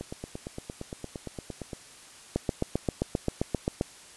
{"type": "two click trains", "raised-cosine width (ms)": 2, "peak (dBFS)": [-22, -12], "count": [16, 12], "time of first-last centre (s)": [[0.01, 1.732], [2.36, 3.811]], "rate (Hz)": [8.71, 7.58], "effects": ["white hiss -50 dBFS RMS until 4.16 s", "resampled to 24000 Hz"]}